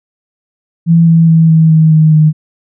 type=tone with pitch steps; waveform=sine; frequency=166.8 / 164.69 / 162.61 / 160.56 / 158.53 / 156.53 / 154.55 Hz; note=E3 / E3 / E3 / E3 / D#3 / D#3 / D#3; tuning=+21 / -1 / -23 / -45 / +33 / +11 / -11 cents; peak=-3 dBFS; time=0.86-2.33 s; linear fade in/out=50 ms; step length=210 ms; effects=none